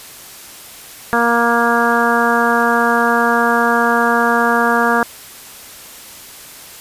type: harmonic tone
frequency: 235 Hz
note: A#3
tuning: 14 cents sharp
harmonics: 1 / 2 / 3 / 4 / 5 / 6 / 7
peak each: -19 / -19 / -19 / -19 / -19 / -19 / -19 dBFS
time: 1.13-5.03 s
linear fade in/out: 0 ms
effects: white hiss -36 dBFS RMS until 6.8 s + resampled to 32000 Hz